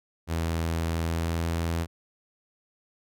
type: tone with pitch glide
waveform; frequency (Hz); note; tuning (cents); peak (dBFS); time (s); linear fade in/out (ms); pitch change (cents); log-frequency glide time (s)
sawtooth; 82.41 to 83.37; E2 to E2; 0 to +20; -22; 0.27-1.87; 50; +20; 0.96-1.47
effects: none